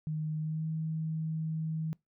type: tone with pitch glide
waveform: sine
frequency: 155.1 to 158.91 Hz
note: D#3 to D#3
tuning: -5 to +37 cents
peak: -31 dBFS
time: 0.07-1.93 s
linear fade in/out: 0 ms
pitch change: +42 cents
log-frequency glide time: 0.39-0.66 s
effects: noise-tail reverb RT60 0.2 s tail -25 dB re dry